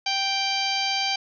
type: harmonic tone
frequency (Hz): 784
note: G5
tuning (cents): 0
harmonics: 1 / 2 / 3 / 4 / 5 / 6 / 7 / 8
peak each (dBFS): -28 / -38 / -29 / -29 / -35 / -28 / -39 / -38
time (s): 0.06-1.16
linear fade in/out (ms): 5
effects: none